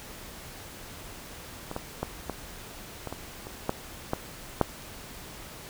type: clicks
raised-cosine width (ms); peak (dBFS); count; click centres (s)
1; -21 / -17 / -14 / -17 / -20 / -20 / -25 / -11 / -12 / -6; 10; 1.714 / 1.764 / 2.03 / 2.297 / 3.073 / 3.126 / 3.469 / 3.694 / 4.134 / 4.613
effects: pink hiss -44 dBFS RMS until 5.69 s